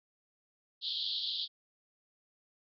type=band-pass noise; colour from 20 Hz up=pink; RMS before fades=-36 dBFS; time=0.81-1.48 s; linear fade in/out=50 ms; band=3200 to 4600 Hz; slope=96 dB/octave; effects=none